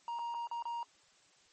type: tone with dropouts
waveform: triangle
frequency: 940 Hz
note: A#5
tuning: 14 cents sharp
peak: -34 dBFS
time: 0.08-0.83 s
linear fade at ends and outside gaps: 1 ms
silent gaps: 0.188-0.192 / 0.342-0.346 / 0.472-0.513 / 0.624-0.654 s
effects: white hiss -66 dBFS RMS until 1.52 s + MP3 32 kbps